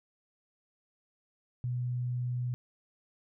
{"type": "tone", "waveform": "sine", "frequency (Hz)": 123.5, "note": "B2", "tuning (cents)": 0, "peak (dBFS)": -30, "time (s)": [1.64, 2.54], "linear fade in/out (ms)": 0, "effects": []}